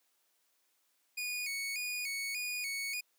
sawtooth tone with vibrato, 2336 Hz, D7, 10 cents flat, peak -32 dBFS, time 1.17-3.01 s, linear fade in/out 10 ms, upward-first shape square, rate 1.7 Hz, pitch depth 88 cents each way, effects white hiss -75 dBFS RMS until 3.18 s + high-pass 300 Hz 12 dB/octave

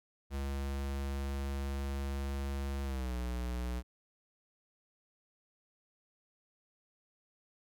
square tone with pitch glide, 69 to 61.12 Hz, C#2 to B1, -7 to -17 cents, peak -35 dBFS, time 0.3-3.83 s, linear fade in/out 50 ms, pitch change -210 cents, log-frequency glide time 2.84-3.16 s, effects none

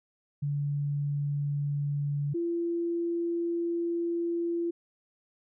sine tone pair in turn, 143.9 / 340.5 Hz, D3 / F4, -35 / -44 cents, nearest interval octave + minor third, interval 1491 cents, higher second, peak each -27 dBFS, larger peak neither, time 0.42-2.34 / 2.34-4.71 s, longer second, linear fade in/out 10 ms, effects none

